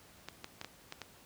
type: clicks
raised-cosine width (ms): 0.2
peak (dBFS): -24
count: 6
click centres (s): 0.286 / 0.444 / 0.614 / 0.646 / 0.924 / 1.017
effects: pink hiss -59 dBFS RMS until 1.25 s + high-pass 60 Hz 12 dB/octave